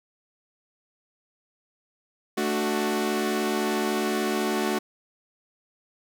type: chord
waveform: sawtooth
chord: D major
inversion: second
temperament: equal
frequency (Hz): 220 / 293.7 / 370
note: A3 / D4 / F#4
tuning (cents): 0 / 0 / 0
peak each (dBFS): -24 / -27 / -23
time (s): 2.37-4.79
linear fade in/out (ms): 10
effects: none